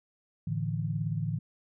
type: chord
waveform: sine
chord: A suspended fourth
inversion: none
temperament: just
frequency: 110 / 146.67 / 165 Hz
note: A2 / D3 / E3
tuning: 0 / -2 / +2 cents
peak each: -33 dBFS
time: 0.47-1.39 s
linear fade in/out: 5 ms
effects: none